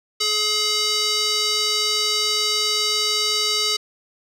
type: tone with band-pass filter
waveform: square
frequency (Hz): 423.7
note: G#4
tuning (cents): +35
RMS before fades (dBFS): -21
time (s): 0.2-3.77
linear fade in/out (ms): 10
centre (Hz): 4700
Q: 2.4
effects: none